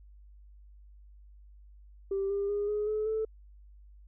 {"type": "tone with pitch steps", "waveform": "sine", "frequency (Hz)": [391.6, 400.5, 409.6, 419, 428.5, 438.3], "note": ["G4", "G4", "G#4", "G#4", "A4", "A4"], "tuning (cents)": [-2, 37, -24, 15, -46, -7], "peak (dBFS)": -27, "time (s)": [2.11, 3.25], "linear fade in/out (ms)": 5, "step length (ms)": 190, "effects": ["tanh soft clip ceiling -24 dBFS", "added 50 Hz sine -51 dBFS peak until 4.07 s"]}